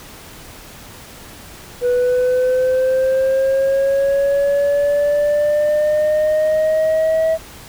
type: linear sweep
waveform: sine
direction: up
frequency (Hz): 488.9 to 647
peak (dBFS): -10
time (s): 1.81-7.38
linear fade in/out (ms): 50
effects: tanh soft clip ceiling -12 dBFS + pink hiss -38 dBFS RMS until 7.68 s